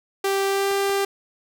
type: tone with pitch glide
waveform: sawtooth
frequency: 392 to 395.9 Hz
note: G4 to G4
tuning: 0 to +17 cents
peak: -16 dBFS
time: 0.24-1.05 s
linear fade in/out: 5 ms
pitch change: +17 cents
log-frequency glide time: 0.46-0.72 s
type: clicks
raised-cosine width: 0.5 ms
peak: -22 dBFS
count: 2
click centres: 0.713 / 0.896 s
effects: 9-bit